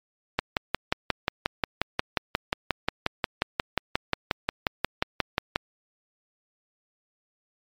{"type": "click train", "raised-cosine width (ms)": 0.3, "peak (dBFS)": -6, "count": 30, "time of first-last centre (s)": [0.39, 5.559], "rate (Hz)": 5.61, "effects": ["MP3 96 kbps"]}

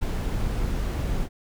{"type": "noise with ADSR envelope", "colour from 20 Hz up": "brown", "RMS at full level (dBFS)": -24, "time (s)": [0.01, 1.29], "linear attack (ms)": 20, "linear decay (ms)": 16, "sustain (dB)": -2, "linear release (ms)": 60, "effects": []}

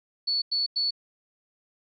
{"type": "tone bursts", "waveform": "sine", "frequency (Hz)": 4435, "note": "C#8", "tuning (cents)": 0, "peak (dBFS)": -23, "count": 3, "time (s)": [0.27, 0.908], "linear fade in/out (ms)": 10, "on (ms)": 150, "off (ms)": 94, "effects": []}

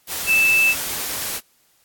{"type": "tone in noise", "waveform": "sine", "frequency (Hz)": 2637, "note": "E7", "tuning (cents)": 0, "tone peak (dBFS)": -13, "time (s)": [0.26, 0.75], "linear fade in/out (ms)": 50, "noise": "white", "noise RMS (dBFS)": -26, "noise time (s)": [0.07, 1.41], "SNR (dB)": 10, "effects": ["white hiss -60 dBFS RMS until 1.84 s", "AAC 64 kbps"]}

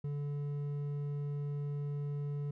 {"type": "tone with hard clipping", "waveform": "triangle", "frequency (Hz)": 144.5, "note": "D3", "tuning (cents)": -28, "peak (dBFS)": -36, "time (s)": [0.04, 2.51], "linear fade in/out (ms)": 5, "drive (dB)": 9, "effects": []}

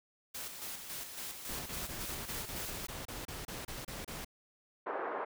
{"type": "noise with tremolo", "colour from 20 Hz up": "white", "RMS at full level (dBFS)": -42, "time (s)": [0.34, 2.87], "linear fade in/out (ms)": 10, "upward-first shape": "square", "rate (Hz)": 3.6, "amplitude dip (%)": 45}
{"type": "noise bursts", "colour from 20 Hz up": "pink", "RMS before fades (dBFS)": -43, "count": 14, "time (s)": [1.49, 4.247], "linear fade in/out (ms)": 5, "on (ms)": 170, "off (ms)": 29}
{"type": "band-pass noise", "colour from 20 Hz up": "pink", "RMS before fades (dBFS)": -38, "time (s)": [4.86, 5.25], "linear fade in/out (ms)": 10, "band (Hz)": [390, 1500], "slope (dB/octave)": 24}
{"effects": []}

